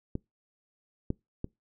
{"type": "clicks", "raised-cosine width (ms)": 3, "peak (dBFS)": [-19, -16, -20], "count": 3, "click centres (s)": [0.154, 1.104, 1.444], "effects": ["noise-tail reverb RT60 0.2 s tail -25 dB re dry"]}